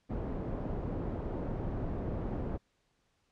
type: low-pass noise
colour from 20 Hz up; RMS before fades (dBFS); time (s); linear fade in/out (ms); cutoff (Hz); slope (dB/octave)
pink; -36; 0.09-2.58; 20; 580; 12
effects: pink hiss -75 dBFS RMS until 3.31 s + low-pass 7000 Hz 12 dB/octave